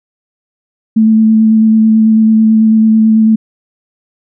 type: tone with vibrato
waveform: sine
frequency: 220 Hz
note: A3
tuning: in tune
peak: -4 dBFS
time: 0.96-3.36 s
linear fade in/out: 10 ms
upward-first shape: square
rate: 9.1 Hz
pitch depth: 11 cents each way
effects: none